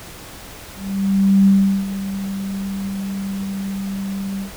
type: tone with ADSR envelope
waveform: sine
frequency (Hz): 195.5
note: G3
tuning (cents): -4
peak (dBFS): -8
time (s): 0.75-4.52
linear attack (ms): 720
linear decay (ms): 390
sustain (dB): -14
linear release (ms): 110
effects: pink hiss -37 dBFS RMS until 4.56 s